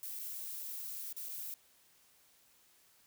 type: noise with dropouts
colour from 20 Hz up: violet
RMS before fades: -43 dBFS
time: 0.03-1.54 s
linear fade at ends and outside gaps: 0 ms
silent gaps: 0.191-0.195 / 1.127-1.166 / 1.287-1.292 s
effects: white hiss -67 dBFS RMS until 3.06 s